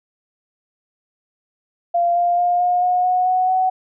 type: tone with pitch steps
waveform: sine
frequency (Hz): 692 / 699.6 / 707.4 / 715.2 / 723.1 / 731 / 739.1 / 747.3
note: F5 / F5 / F5 / F5 / F#5 / F#5 / F#5 / F#5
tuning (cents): -16 / +3 / +22 / +41 / -40 / -21 / -2 / +17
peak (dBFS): -14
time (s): 1.94-3.7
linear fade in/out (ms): 10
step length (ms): 220
effects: none